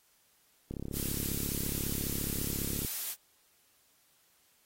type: click train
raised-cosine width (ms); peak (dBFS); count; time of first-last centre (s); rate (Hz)
3; -25; 75; 0.71-2.849; 34.6
type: noise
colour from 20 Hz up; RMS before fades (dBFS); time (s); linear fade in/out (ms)
blue; -36; 0.92-3.16; 50
effects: white hiss -68 dBFS RMS until 4.65 s + AAC 48 kbps